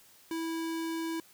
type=tone; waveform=square; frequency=327.6 Hz; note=E4; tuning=11 cents flat; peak=-33 dBFS; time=0.31-1.2 s; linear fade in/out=2 ms; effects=white hiss -59 dBFS RMS until 1.33 s